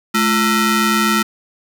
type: ring-modulated tone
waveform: sawtooth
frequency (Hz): 560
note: C#5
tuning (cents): +18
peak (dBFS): -6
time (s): 0.14-1.23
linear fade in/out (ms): 10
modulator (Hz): 776
effects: none